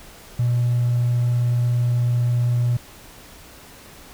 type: tone with hard clipping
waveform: triangle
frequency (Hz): 121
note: B2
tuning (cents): -35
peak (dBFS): -17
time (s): 0.39-2.77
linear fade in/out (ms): 5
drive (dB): 4
effects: pink hiss -44 dBFS RMS until 4.13 s